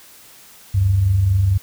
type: tone pair together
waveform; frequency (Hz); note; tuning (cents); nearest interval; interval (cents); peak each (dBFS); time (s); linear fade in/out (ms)
sine; 72.9 / 97.17; D2 / G2; -12 / -15; perfect fourth; 497; -23 / -13; 0.74-1.58; 10
effects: white hiss -45 dBFS RMS until 1.62 s